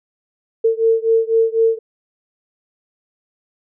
sine beating tone pair, 450 / 454 Hz, A4 / A#4, +39 / -46 cents, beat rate 4 Hz, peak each -15 / -16 dBFS, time 0.64-1.79 s, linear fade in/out 10 ms, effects none

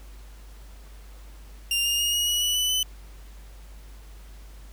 sawtooth tone with pitch steps, 2794 / 2825 / 2856 / 2888 / 2919 / 2952 / 2984 / 3017 Hz, F7 / F7 / F7 / F#7 / F#7 / F#7 / F#7 / F#7, 0 / +19 / +38 / -43 / -24 / -5 / +14 / +33 cents, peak -19 dBFS, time 1.71-2.83 s, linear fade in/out 2 ms, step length 140 ms, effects added 50 Hz sine -42 dBFS peak until 4.72 s + pink hiss -54 dBFS RMS until 4.72 s

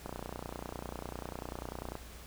click train, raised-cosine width 1 ms, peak -25 dBFS, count 58, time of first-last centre 0.06-1.954 s, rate 30.1 Hz, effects added 60 Hz sine -50 dBFS peak until 2.26 s + pink hiss -52 dBFS RMS until 2.26 s

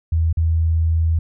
sine tone with dropouts, 81.5 Hz, E2, 19 cents flat, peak -14 dBFS, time 0.12-1.19 s, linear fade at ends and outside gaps 5 ms, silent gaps 0.328-0.371 s, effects none

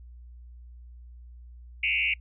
sine tone with frequency modulation, 2489 Hz, D#7, in tune, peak -23 dBFS, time 1.83-2.14 s, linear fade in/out 5 ms, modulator 90 Hz, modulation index 3.8, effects noise-tail reverb RT60 0.1 s tail -25 dB re dry + added 60 Hz sine -44 dBFS peak until 2.2 s

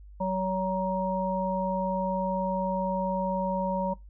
harmonic tone, 187.9 Hz, F#3, 27 cents sharp, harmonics 1 / 3 / 5, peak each -30 / -30 / -30 dBFS, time 0.2-3.94 s, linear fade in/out 10 ms, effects noise-tail reverb RT60 0.2 s tail -22 dB re dry + added 50 Hz sine -45 dBFS peak until 4.09 s

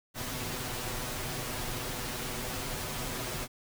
pink noise with comb filter, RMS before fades -36 dBFS, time 0.14-3.48 s, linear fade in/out 50 ms, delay 8 ms, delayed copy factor +0.65, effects none

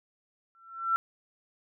sine tone with exponential growth, 1348 Hz, E6, 38 cents sharp, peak -20 dBFS, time 0.55-0.96 s, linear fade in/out 0 ms, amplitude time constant 88 ms, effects none

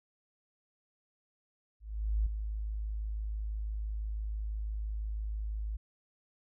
sine tone with ADSR envelope, 53 Hz, G#1, 36 cents sharp, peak -25 dBFS, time 1.8-5.77 s, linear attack 460 ms, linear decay 8 ms, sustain -8 dB, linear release 10 ms, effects none

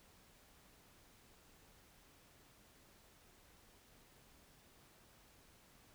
silence, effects pink hiss -66 dBFS RMS until 5.94 s

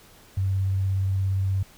sine tone with vibrato, 96.1 Hz, G2, 34 cents flat, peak -21 dBFS, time 0.37-1.63 s, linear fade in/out 5 ms, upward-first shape sine, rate 17 Hz, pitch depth 13 cents each way, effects pink hiss -52 dBFS RMS until 1.77 s

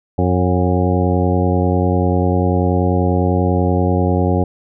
harmonic tone with a mistuned harmonic, 90.2 Hz, F#2, 44 cents flat, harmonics 1 / 2 / 3 / 4 / 5 / 6 / 8 / 9, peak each -16 / -19 / -21 / -22 / -23 / -24 / -25 / -26 dBFS, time 0.18-4.44 s, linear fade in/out 5 ms, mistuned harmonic 6, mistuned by +35 cents, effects none

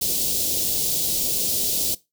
white band-stop noise, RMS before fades -23 dBFS, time 0.01-1.95 s, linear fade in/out 10 ms, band 570 to 3500 Hz, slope 24 dB/octave, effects noise-tail reverb RT60 0.2 s tail -18 dB re dry

